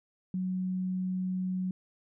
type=tone; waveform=sine; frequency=185 Hz; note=F#3; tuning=in tune; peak=-29 dBFS; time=0.34-1.71 s; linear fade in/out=2 ms; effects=none